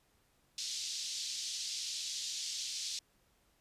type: band-pass noise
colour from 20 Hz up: pink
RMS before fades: -40 dBFS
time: 0.58-2.99 s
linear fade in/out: 2 ms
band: 3800 to 6700 Hz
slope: 24 dB/octave
effects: pink hiss -72 dBFS RMS until 3.6 s + resampled to 32000 Hz